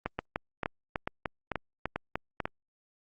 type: two click trains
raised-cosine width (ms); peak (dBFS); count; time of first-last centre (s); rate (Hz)
0.5; -16 / -15; 6 / 9; 0.19-2.402 / 0.06-2.455; 2.26 / 3.34
effects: Opus 32 kbps